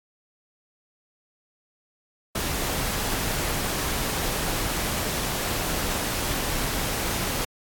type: noise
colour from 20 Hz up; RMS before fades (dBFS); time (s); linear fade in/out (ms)
pink; -27; 2.35-7.45; 5
effects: AAC 64 kbps